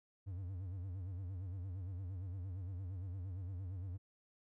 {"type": "tone with vibrato", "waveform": "triangle", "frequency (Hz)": 92.5, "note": "F#2", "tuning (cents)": 0, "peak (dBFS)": -39, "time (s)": [0.26, 3.98], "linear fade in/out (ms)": 20, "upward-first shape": "sine", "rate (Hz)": 8.7, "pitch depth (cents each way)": 120, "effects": []}